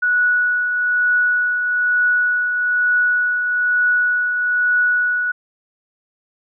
sine tone with tremolo, 1469 Hz, F#6, 13 cents flat, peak -12 dBFS, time 0.02-5.32 s, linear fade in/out 10 ms, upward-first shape triangle, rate 1.1 Hz, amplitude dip 45%, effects none

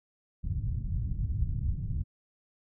white low-pass noise, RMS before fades -31 dBFS, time 0.43-2.04 s, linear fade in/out 20 ms, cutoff 120 Hz, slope 24 dB/octave, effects none

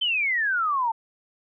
sine exponential sweep, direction down, 3136 to 880 Hz, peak -21 dBFS, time 0.01-0.92 s, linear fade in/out 10 ms, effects none

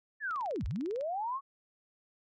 sine linear two-way sweep, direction down then up, 1799 to 41.12 to 1131 Hz, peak -32 dBFS, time 0.2-1.41 s, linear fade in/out 50 ms, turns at 0.65 s
click train, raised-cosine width 0.2 ms, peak -34 dBFS, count 15, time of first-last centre 0.31-1.01 s, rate 20 Hz
effects none

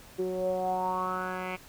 10% pulse tone with low-pass filter sweep, 184.3 Hz, F#3, 7 cents flat, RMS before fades -31 dBFS, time 0.18-1.57 s, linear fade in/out 20 ms, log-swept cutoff 380 to 2300 Hz, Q 6.3, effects pink hiss -52 dBFS RMS until 1.68 s

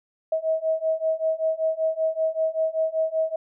sine beating tone pair, 637 / 642.2 Hz, D#5 / E5, +41 / -45 cents, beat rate 5.2 Hz, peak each -25 / -24 dBFS, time 0.32-3.36 s, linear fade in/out 5 ms, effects none

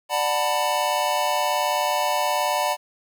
square chord, B minor seventh, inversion first, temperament just, 592.7 / 740.8 / 889 / 987.8 Hz, D5 / F#5 / A5 / B5, +16 / +2 / +18 / 0 cents, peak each -27 dBFS, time 0.09-2.77 s, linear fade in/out 50 ms, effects 9-bit

